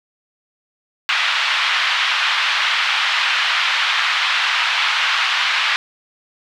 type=band-pass noise; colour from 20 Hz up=white; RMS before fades=-18 dBFS; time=1.09-5.76 s; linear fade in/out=0 ms; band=1000 to 3500 Hz; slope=24 dB/octave; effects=none